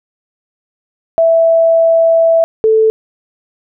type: tone pair in turn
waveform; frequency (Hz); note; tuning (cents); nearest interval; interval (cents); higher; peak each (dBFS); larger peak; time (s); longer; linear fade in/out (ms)
sine; 659.3 / 440; E5 / A4; 0 / 0; perfect fifth; 700; first; -6; neither; 1.18-2.44 / 2.64-2.9; first; 0
effects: none